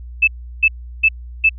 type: tone bursts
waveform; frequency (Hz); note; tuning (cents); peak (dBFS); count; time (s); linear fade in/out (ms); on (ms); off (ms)
sine; 2626; E7; -7; -8; 4; 0.22-1.494; 10; 56; 350
effects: added 60 Hz sine -30 dBFS peak until 1.58 s